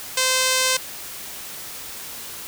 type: tone with low-pass filter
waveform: 5% pulse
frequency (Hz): 517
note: C5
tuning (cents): -21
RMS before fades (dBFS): -20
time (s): 0.17-0.77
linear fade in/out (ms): 5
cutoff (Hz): 9900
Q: 6.3
effects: white hiss -35 dBFS RMS until 2.47 s